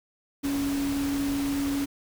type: tone in noise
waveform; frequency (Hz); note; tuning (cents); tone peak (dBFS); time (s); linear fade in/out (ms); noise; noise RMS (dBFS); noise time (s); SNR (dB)
sine; 280.3; C#4; +19; -25; 0.43-1.86; 20; pink; -36; 0.43-1.86; +8
effects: none